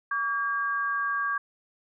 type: tone pair together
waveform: sine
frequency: 1143 / 1616.4 Hz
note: D6 / G#6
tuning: -47 / -47 cents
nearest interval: tritone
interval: 600 cents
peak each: -28 dBFS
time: 0.11-1.38 s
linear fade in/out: 5 ms
effects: none